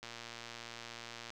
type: click train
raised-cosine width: 0.2 ms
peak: -28 dBFS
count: 150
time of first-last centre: 0.03-1.304 s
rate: 117 Hz
effects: none